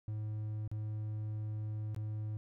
triangle tone with dropouts, 107.2 Hz, A2, 45 cents flat, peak -34 dBFS, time 0.08-2.37 s, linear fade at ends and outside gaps 0 ms, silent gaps 0.677-0.715 / 1.947-1.963 s, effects none

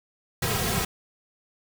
pink noise with comb filter, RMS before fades -26 dBFS, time 0.42-0.85 s, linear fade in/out 5 ms, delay 3.4 ms, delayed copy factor -0.8, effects none

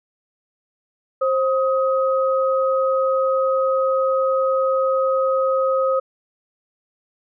sine tone pair together, 530 / 1260.6 Hz, C5 / D#6, +22 / +22 cents, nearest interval octave + minor third, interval 1500 cents, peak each -17 / -22 dBFS, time 1.21-6 s, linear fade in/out 10 ms, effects none

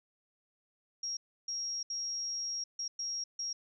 sine tone bursts at uneven times, 5600 Hz, F8, 4 cents sharp, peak -34 dBFS, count 6, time 1.03-1.17 / 1.48-1.83 / 1.9-2.64 / 2.79-2.88 / 2.99-3.24 / 3.39-3.53 s, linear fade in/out 5 ms, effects none

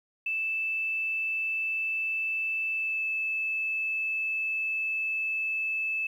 sine tone with pitch glide, 2637 to 2620 Hz, E7 to E7, 0 to -11 cents, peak -27 dBFS, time 0.26-6.07 s, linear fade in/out 5 ms, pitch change -11 cents, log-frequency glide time 2.71-3.06 s, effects 10-bit

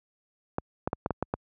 clicks, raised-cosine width 1 ms, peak -13 dBFS, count 7, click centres 0.584 / 0.875 / 0.931 / 1.061 / 1.107 / 1.226 / 1.339 s, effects high-pass 60 Hz 12 dB/octave

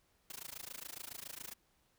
white noise with amplitude modulation, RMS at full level -44 dBFS, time 0.3-1.54 s, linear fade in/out 2 ms, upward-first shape sine, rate 27.2 Hz, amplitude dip 100%, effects pink hiss -74 dBFS RMS until 1.98 s

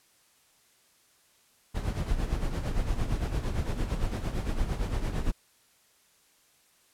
brown noise with tremolo, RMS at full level -27 dBFS, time 1.74-5.32 s, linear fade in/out 20 ms, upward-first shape sine, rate 8.8 Hz, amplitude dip 60%, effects white hiss -64 dBFS RMS until 6.93 s + low-pass 12000 Hz 12 dB/octave

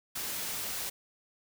white noise, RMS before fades -36 dBFS, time 0.15-0.9 s, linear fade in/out 10 ms, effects none

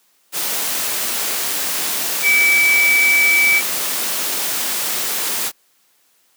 sine tone in noise, 2300 Hz, D7, 37 cents flat, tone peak -11 dBFS, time 2.22-3.62 s, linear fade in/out 50 ms, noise white, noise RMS -21 dBFS, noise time 0.32-5.52 s, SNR +7 dB, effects white hiss -59 dBFS RMS until 6.36 s + high-pass 200 Hz 12 dB/octave

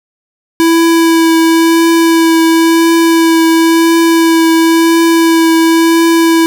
square tone with vibrato, 329.6 Hz, E4, in tune, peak -6 dBFS, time 0.6-6.46 s, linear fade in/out 0 ms, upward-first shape triangle, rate 0.96 Hz, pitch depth 15 cents each way, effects none

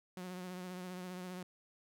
sawtooth tone with vibrato, 182 Hz, F#3, 28 cents flat, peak -39 dBFS, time 0.17-1.43 s, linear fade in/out 2 ms, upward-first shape triangle, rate 15 Hz, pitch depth 39 cents each way, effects none

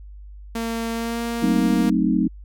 sawtooth tone with pitch glide, 228.8 to 233.7 Hz, A#3 to A#3, -32 to +5 cents, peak -20 dBFS, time 0.55-1.9 s, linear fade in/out 5 ms, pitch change +37 cents, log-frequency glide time 0.92-1.21 s
sine chord, F# diminished seventh, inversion none, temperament equal, 185 / 220 / 261.6 / 311.1 Hz, F#3 / A3 / C4 / Eb4, 0 / 0 / 0 / 0 cents, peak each -22 dBFS, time 1.42-2.28 s, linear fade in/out 10 ms
effects added 50 Hz sine -37 dBFS peak until 2.44 s

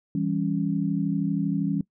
sine chord, C# diminished, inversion first, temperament equal with one note detuned, 164.81 / 197.48 / 277.2 Hz, E3 / G3 / C#4, 0 / +13 / 0 cents, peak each -27 dBFS, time 0.15-1.81 s, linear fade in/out 2 ms, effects noise-tail reverb RT60 0.1 s tail -20 dB re dry

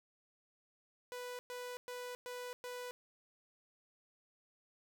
sawtooth tone bursts, 493.9 Hz, B4, in tune, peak -39 dBFS, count 5, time 1.12-2.91 s, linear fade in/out 0 ms, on 270 ms, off 110 ms, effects none

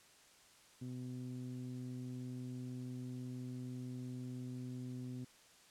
sawtooth tone with low-pass filter, 126 Hz, B2, 35 cents sharp, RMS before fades -45 dBFS, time 0.81-5.25 s, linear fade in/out 10 ms, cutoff 260 Hz, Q 2.3, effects white hiss -64 dBFS RMS until 5.7 s + low-pass 9000 Hz 12 dB/octave

